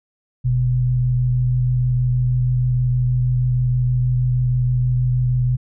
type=tone pair together; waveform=sine; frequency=43.74 / 124.9 Hz; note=F1 / B2; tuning=+3 / +20 cents; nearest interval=octave + tritone; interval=1817 cents; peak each=-25 / -15 dBFS; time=0.44-5.57 s; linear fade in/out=20 ms; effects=none